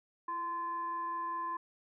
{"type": "tone with frequency modulation", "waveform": "sine", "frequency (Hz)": 1033, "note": "C6", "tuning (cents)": -22, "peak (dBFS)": -34, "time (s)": [0.28, 1.57], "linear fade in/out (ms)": 5, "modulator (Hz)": 697, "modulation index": 0.32, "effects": []}